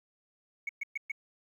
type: tone bursts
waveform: sine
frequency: 2217 Hz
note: C#7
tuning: in tune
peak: -30 dBFS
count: 4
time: 0.67-1.118 s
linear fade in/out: 5 ms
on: 22 ms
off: 120 ms
effects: tanh soft clip ceiling -28 dBFS + 11-bit